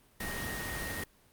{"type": "tone in noise", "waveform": "sine", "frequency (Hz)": 1864.7, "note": "A#6", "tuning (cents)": 0, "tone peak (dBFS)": -39, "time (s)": [0.2, 1.04], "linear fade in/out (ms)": 5, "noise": "pink", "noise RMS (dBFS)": -38, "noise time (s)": [0.2, 1.04], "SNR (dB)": -4, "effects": ["pink hiss -64 dBFS RMS until 1.32 s", "Opus 32 kbps"]}